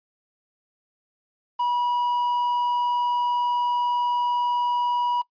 triangle tone with quantisation, 971 Hz, B5, 30 cents flat, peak -19 dBFS, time 1.59-5.22 s, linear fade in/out 10 ms, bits 8, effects noise-tail reverb RT60 0.1 s tail -22 dB re dry + resampled to 11025 Hz

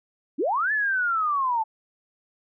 sine linear two-way sweep, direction up then down, 233.1 to 1760 to 859 Hz, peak -21 dBFS, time 0.38-1.64 s, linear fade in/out 20 ms, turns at 0.72 s, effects none

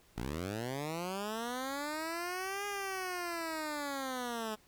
10% pulse linear two-way sweep, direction up then down, 51.8 to 409.7 to 212.1 Hz, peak -28 dBFS, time 0.16-4.56 s, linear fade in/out 20 ms, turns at 2.66 s, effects pink hiss -65 dBFS RMS until 4.67 s

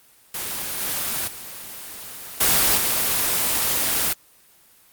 white noise with level steps, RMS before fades -28 / -25 / -36 / -17 / -21 dBFS, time 0.34-4.13 s, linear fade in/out 5 ms, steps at 0.8 / 1.27 / 2.4 / 2.77 s, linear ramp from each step 10 ms, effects white hiss -54 dBFS RMS until 4.92 s + Opus 24 kbps

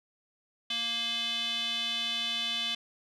square tone with band-pass filter, 233.1 Hz, A#3, in tune, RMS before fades -32 dBFS, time 0.7-2.75 s, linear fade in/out 5 ms, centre 3300 Hz, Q 7.6, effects none

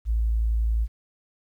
sine tone, 55.7 Hz, A1, 22 cents sharp, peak -20 dBFS, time 0.05-0.88 s, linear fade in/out 50 ms, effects 10-bit

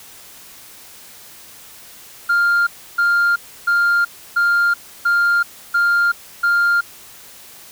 sine tone bursts, 1400 Hz, F6, 4 cents sharp, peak -10 dBFS, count 7, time 2.29-6.81 s, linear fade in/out 10 ms, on 380 ms, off 310 ms, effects tanh soft clip ceiling -11 dBFS + white hiss -41 dBFS RMS until 7.71 s

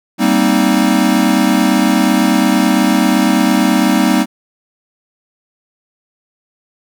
square chord, C minor seventh, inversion second, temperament equal, 196 / 233.1 / 261.6 / 311.1 Hz, G3 / Bb3 / C4 / Eb4, 0 / 0 / 0 / 0 cents, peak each -16 dBFS, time 0.18-4.26 s, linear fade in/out 50 ms, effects none

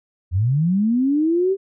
sine linear sweep, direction up, 81.4 to 396.6 Hz, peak -15 dBFS, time 0.31-1.57 s, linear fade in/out 50 ms, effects none

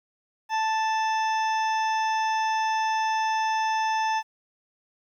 harmonic tone, 880 Hz, A5, in tune, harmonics 1 / 2 / 3 / 4 / 6 / 7, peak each -23 / -32 / -36 / -41 / -40 / -43 dBFS, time 0.49-4.23 s, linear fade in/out 50 ms, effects 10-bit

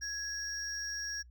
triangle tone pair together, 1667 / 5607 Hz, G#6 / F8, +6 / +6 cents, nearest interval octave + major sixth, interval 2100 cents, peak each -38 / -37 dBFS, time 0.01-1.23 s, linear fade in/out 20 ms, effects noise-tail reverb RT60 0.1 s tail -25 dB re dry + added 60 Hz sine -53 dBFS peak until 1.3 s

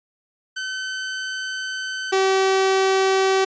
sawtooth tone pair in turn, 1527 / 383.3 Hz, G6 / G4, -46 / -39 cents, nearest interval 2 octaves, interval 2393 cents, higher first, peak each -22 / -12 dBFS, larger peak second, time 0.56-2.12 / 2.12-3.45 s, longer first, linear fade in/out 10 ms, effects resampled to 16000 Hz

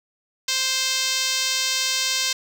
5% pulse tone with band-pass filter, 523.3 Hz, C5, in tune, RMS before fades -23 dBFS, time 0.48-2.33 s, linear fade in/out 5 ms, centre 5500 Hz, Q 0.67, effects none

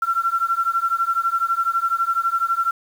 sine beating tone pair, 1352 / 1364 Hz, E6 / F6, +43 / -41 cents, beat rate 12 Hz, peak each -21 dBFS, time 0.02-2.71 s, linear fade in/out 5 ms, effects 7-bit

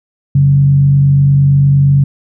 sine tone with frequency modulation, 139.8 Hz, C#3, 15 cents sharp, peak -5 dBFS, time 0.35-2.04 s, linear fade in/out 5 ms, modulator 48.6 Hz, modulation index 0.32, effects none

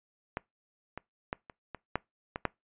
clicks, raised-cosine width 0.5 ms, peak -17 / -23 / -17 / -30 / -24 / -13 / -19 / -12 dBFS, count 8, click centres 0.371 / 0.976 / 1.329 / 1.498 / 1.747 / 1.956 / 2.359 / 2.453 s, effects noise-tail reverb RT60 0.2 s tail -24 dB re dry + resampled to 8000 Hz

